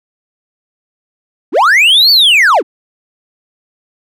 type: linear two-way sweep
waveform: triangle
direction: up then down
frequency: 213.9 to 4593 to 213.9 Hz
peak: -3 dBFS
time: 1.52-2.63 s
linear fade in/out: 50 ms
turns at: 2.11 s
effects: none